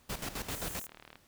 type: noise with tremolo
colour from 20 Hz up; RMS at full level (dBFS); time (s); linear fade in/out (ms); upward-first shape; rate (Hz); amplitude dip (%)
pink; -37; 0.09-0.8; 10; square; 7.6; 70
type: high-pass noise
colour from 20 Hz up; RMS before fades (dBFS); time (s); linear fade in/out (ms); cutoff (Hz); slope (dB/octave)
white; -44; 0.5-0.87; 10; 6200; 48
type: click train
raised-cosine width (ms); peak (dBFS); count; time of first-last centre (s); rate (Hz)
0.3; -33; 26; 0.5-1.156; 38.1
effects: pink hiss -65 dBFS RMS until 1.27 s